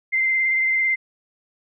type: tone with vibrato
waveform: sine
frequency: 2083 Hz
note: C7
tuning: 8 cents flat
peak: -17 dBFS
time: 0.12-0.96 s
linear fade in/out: 20 ms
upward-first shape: triangle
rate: 18 Hz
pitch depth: 22 cents each way
effects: none